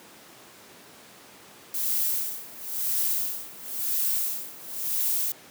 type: noise with tremolo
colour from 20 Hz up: violet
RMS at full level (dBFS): -25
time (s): 1.74-5.32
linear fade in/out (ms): 2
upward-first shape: sine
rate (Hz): 0.97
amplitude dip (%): 90
effects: pink hiss -49 dBFS RMS until 5.5 s + high-pass 200 Hz 12 dB/octave